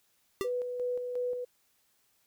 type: tone with exponential decay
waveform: square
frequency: 392 Hz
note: G4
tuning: in tune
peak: -26 dBFS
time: 0.41-0.52 s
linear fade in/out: 0 ms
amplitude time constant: 22 ms
type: tone with tremolo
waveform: sine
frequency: 493.9 Hz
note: B4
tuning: in tune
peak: -29 dBFS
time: 0.44-1.45 s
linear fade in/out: 10 ms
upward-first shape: square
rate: 2.8 Hz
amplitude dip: 40%
effects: white hiss -71 dBFS RMS until 2.26 s